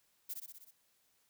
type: noise with echo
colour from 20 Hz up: violet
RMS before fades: -41 dBFS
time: 0.29-0.34 s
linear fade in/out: 10 ms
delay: 62 ms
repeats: 6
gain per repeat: -3 dB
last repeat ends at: 0.712 s
effects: white hiss -74 dBFS RMS until 1.29 s